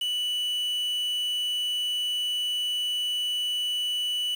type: tone with quantisation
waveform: triangle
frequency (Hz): 2960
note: F#7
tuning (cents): 0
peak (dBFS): -24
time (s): 0.01-4.35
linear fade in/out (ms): 5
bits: 7
effects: none